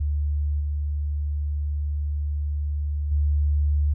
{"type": "tone with level steps", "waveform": "sine", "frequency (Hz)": 73.42, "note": "D2", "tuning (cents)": 0, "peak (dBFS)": [-21, -23, -18], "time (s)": [0, 3.94], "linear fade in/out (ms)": 10, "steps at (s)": [0.6, 3.11], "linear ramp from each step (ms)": 10, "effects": []}